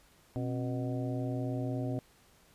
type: harmonic tone with a mistuned harmonic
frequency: 123.47 Hz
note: B2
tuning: in tune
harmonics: 1 / 2 / 3 / 4 / 5 / 6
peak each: -34 / -36 / -43 / -45 / -42 / -48 dBFS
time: 0.36-1.99 s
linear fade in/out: 0 ms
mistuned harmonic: 2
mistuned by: +130 cents
effects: pink hiss -63 dBFS RMS until 2.54 s + resampled to 32000 Hz